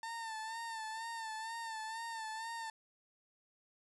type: tone with vibrato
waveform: 30% pulse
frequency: 898 Hz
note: A5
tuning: 35 cents sharp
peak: -38 dBFS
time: 0.03-2.7 s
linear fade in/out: 2 ms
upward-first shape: sine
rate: 2.1 Hz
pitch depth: 51 cents each way
effects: resampled to 24000 Hz